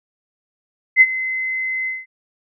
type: tone with ADSR envelope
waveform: sine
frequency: 2051 Hz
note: C7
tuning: 35 cents flat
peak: -4 dBFS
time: 0.96-2.06 s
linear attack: 50 ms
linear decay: 44 ms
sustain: -16 dB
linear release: 190 ms
effects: none